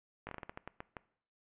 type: slowing click train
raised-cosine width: 0.5 ms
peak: -27 dBFS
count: 11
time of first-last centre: 0.27-0.968 s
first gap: 19 ms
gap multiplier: 1.27
effects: noise-tail reverb RT60 0.6 s tail -20 dB re dry + resampled to 8000 Hz